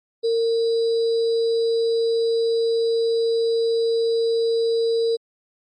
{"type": "tone with sample-and-hold", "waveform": "sine", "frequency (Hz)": 458.4, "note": "A#4", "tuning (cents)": -29, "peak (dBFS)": -17, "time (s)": [0.23, 5.17], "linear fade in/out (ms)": 20, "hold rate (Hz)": 4410, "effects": ["MP3 32 kbps"]}